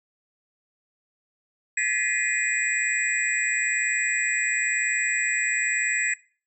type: tone cluster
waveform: sine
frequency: 1721 / 1931 / 2052 / 2459 / 7730 Hz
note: A6 / B6 / C7 / D#7 / B8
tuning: -39 / -39 / -34 / -21 / -38 cents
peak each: -28 dBFS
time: 1.77-6.14 s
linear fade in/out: 5 ms
effects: noise-tail reverb RT60 0.4 s tail -20 dB re dry